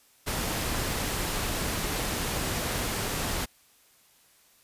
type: noise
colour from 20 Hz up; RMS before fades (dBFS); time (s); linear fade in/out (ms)
pink; -30; 0.26-3.46; 20
effects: white hiss -61 dBFS RMS until 4.63 s + resampled to 32000 Hz